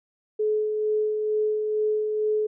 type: tone with tremolo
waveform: sine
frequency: 427.6 Hz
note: A4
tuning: 49 cents flat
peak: -20 dBFS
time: 0.39-2.47 s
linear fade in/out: 10 ms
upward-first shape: sine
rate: 2.2 Hz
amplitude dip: 35%
effects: none